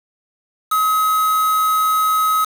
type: tone with quantisation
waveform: triangle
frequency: 1274 Hz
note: D#6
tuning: 41 cents sharp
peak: -12 dBFS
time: 0.71-2.45 s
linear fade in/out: 10 ms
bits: 4
effects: none